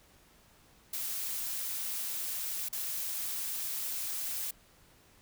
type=noise with dropouts; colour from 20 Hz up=blue; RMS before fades=-36 dBFS; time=0.93-4.51 s; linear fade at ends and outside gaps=5 ms; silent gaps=2.687-2.727 s; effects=pink hiss -62 dBFS RMS until 5.21 s